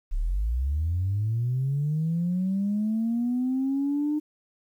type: linear sweep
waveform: sine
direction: up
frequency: 31.62 to 304.1 Hz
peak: -22 dBFS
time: 0.11-4.2 s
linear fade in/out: 20 ms
effects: tanh soft clip ceiling -19 dBFS + 10-bit